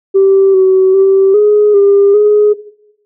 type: tone with pitch steps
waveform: sine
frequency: 388.6 / 378 / 387.3 / 418.2 / 400.3 / 418.4 Hz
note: G4 / F#4 / G4 / G#4 / G4 / G#4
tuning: -15 / +37 / -21 / +12 / +36 / +13 cents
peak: -3 dBFS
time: 0.14-2.54 s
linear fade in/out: 20 ms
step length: 400 ms
effects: noise-tail reverb RT60 0.8 s tail -17 dB re dry + tanh soft clip ceiling 0 dBFS